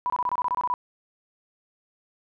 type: tone bursts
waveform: sine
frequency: 987.8 Hz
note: B5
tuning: in tune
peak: -22 dBFS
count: 11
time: 0.06-0.739 s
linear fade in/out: 0 ms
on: 39 ms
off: 25 ms
effects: none